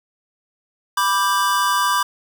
square chord, G major, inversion first, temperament equal with one note detuned, 987.8 / 1174.7 / 1581.6 Hz, B5 / D6 / G6, 0 / 0 / +15 cents, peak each -21 / -20 / -24 dBFS, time 0.97-2.03 s, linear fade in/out 5 ms, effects none

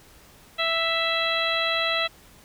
harmonic tone, 660 Hz, E5, 2 cents sharp, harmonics 1 / 2 / 3 / 4 / 5 / 6, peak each -29 / -29 / -29 / -29 / -29 / -29 dBFS, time 0.58-2.08 s, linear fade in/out 20 ms, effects pink hiss -52 dBFS RMS until 2.44 s

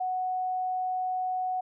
sine tone, 740 Hz, F#5, in tune, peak -27 dBFS, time 0-1.61 s, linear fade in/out 10 ms, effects none

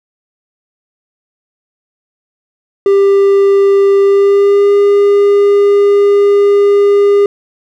triangle tone with pitch glide, 396.2 to 404.8 Hz, G4 to G#4, +18 to -44 cents, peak -3 dBFS, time 2.86-7.26 s, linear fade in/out 2 ms, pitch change +38 cents, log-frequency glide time 4.02-4.72 s, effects none

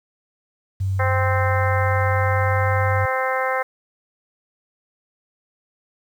sine tone with pitch glide, 95.9 to 97.63 Hz, G2 to G2, -37 to -7 cents, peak -19 dBFS, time 0.8-3.06 s, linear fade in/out 10 ms, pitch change +30 cents, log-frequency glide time 1.61-2.76 s
harmonic tone, 260.7 Hz, C4, 6 cents flat, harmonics 2 / 3 / 4 / 5 / 6 / 7 / 8, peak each -24 / -26 / -27 / -28 / -29 / -29 / -30 dBFS, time 0.99-3.63 s, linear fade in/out 10 ms
effects 8-bit

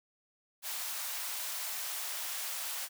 white high-pass noise, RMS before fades -38 dBFS, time 0.62-2.89 s, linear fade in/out 50 ms, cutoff 630 Hz, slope 24 dB/octave, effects none

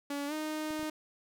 sawtooth tone with pitch glide, 284.7 to 308.7 Hz, C#4 to D#4, +46 to -14 cents, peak -30 dBFS, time 0.1-0.9 s, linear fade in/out 5 ms, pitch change +140 cents, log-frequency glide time 0.27-0.33 s
clicks, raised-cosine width 3 ms, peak -38 dBFS, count 3, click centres 0.706 / 0.794 / 0.83 s
effects none

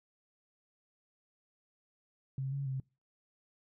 sine tone with pitch steps, 134 / 139.1 / 132.6 Hz, C3 / C#3 / C3, +42 / +6 / +23 cents, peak -33 dBFS, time 2.38-2.8 s, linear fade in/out 2 ms, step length 140 ms, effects noise-tail reverb RT60 0.3 s tail -25 dB re dry

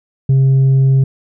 triangle tone with tanh clipping, 134.2 Hz, C3, 44 cents sharp, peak -8 dBFS, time 0.29-1.04 s, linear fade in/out 5 ms, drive 7 dB, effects none

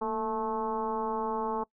sine tone with frequency modulation, 659.3 Hz, E5, in tune, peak -28 dBFS, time 0.01-1.64 s, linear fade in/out 10 ms, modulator 215 Hz, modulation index 2, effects noise-tail reverb RT60 0.1 s tail -23 dB re dry

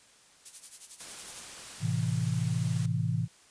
violet noise with tremolo, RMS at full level -38 dBFS, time 0.45-1.45 s, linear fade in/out 10 ms, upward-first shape sine, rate 11 Hz, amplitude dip 80%
white noise, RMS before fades -44 dBFS, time 1-2.86 s, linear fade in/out 5 ms
sine chord, A minor, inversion none, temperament equal, 110 / 130.81 / 164.81 Hz, A2 / C3 / E3, 0 / 0 / 0 cents, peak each -31 dBFS, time 1.8-3.28 s, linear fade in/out 50 ms
effects white hiss -59 dBFS RMS until 3.5 s + resampled to 22050 Hz

